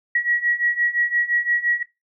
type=beating tone pair; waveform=sine; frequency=1913 / 1918.8 Hz; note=A#6 / A#6; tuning=+44 / +50 cents; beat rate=5.8 Hz; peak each=-23 / -20 dBFS; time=0.15-1.83 s; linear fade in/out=5 ms; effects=noise-tail reverb RT60 0.2 s tail -18 dB re dry